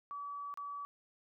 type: tone with dropouts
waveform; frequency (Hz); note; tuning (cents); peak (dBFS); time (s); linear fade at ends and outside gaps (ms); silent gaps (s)
sine; 1145; D6; -44; -40; 0.11-0.85; 0; 0.54-0.574
effects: none